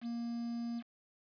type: tone with quantisation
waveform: triangle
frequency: 234.8 Hz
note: A#3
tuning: 13 cents sharp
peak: -34 dBFS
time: 0.01-0.83 s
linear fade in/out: 50 ms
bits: 9
effects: resampled to 11025 Hz